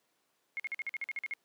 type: tone bursts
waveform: sine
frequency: 2155 Hz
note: C#7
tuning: 49 cents flat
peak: -33 dBFS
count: 11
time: 0.57-1.337 s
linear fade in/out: 0 ms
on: 27 ms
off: 47 ms
effects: pink hiss -75 dBFS RMS until 1.44 s + high-pass 300 Hz 12 dB/octave